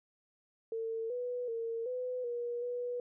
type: tone with pitch steps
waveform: sine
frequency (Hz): 451.3 / 492.2 / 458 / 502 / 478.6 / 488.4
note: A4 / B4 / A#4 / B4 / A#4 / B4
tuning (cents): +44 / -6 / -31 / +28 / +46 / -19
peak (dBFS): -34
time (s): 0.72-3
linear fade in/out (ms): 2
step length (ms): 380
effects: none

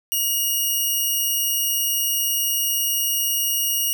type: tone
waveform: 5% pulse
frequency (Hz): 2874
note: F7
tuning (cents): +49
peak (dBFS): -11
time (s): 0.12-3.93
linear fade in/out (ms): 0
effects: none

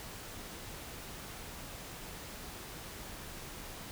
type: silence
effects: pink hiss -46 dBFS RMS until 3.91 s

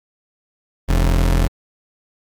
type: tone pair together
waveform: 35% pulse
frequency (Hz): 42.72 / 134.9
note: F1 / C#3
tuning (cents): -37 / -47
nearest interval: octave + minor sixth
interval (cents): 1990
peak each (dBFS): -11 / -22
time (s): 0.88-1.48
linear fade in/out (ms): 20
effects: MP3 96 kbps

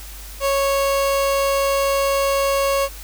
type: tone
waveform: 30% pulse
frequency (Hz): 552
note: C#5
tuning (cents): -7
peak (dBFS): -14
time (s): 0.4-2.89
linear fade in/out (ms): 50
effects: added 50 Hz sine -35 dBFS peak until 3.03 s + white hiss -39 dBFS RMS until 3.03 s

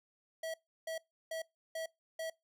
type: tone bursts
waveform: square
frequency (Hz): 648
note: E5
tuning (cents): -30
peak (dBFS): -38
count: 5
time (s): 0.43-2.3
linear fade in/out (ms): 5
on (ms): 110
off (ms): 330
effects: noise-tail reverb RT60 0.2 s tail -23 dB re dry

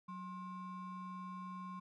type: ring-modulated tone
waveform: triangle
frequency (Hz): 624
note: D#5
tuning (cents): +5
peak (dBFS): -39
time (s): 0.08-1.8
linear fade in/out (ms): 10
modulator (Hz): 439
effects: none

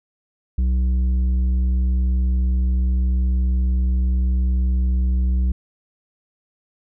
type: tone with tanh clipping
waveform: sine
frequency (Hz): 62.8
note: B1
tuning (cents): +30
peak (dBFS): -17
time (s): 0.58-5.52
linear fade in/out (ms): 5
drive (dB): 7
effects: none

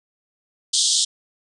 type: band-pass noise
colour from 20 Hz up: pink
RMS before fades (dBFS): -19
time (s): 0.73-1.05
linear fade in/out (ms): 10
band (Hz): 3200 to 9100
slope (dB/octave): 96
effects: none

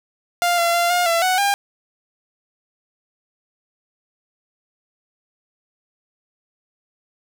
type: tone with pitch steps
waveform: sawtooth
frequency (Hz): 699 / 683 / 691 / 710 / 673 / 742 / 803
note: F5 / F5 / F5 / F5 / E5 / F#5 / G5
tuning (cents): +1 / -39 / -19 / +28 / +36 / +5 / +41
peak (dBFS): -12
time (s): 0.42-1.54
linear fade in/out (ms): 0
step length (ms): 160
effects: none

